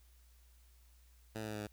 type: tone with pitch steps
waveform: 10% pulse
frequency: 110 / 108.55 / 107.12 / 105.7 / 104.31 Hz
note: A2 / A2 / A2 / G#2 / G#2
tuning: 0 / -23 / -46 / +31 / +8 cents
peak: -32 dBFS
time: 1.35-1.67 s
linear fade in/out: 5 ms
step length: 64 ms
effects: added 60 Hz sine -61 dBFS peak until 1.72 s + white hiss -71 dBFS RMS until 1.72 s